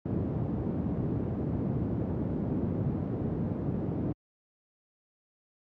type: band-pass noise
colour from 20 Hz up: pink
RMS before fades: -31 dBFS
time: 0.05-4.13 s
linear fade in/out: 10 ms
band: 100 to 300 Hz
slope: 12 dB/octave
effects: high-pass 60 Hz 12 dB/octave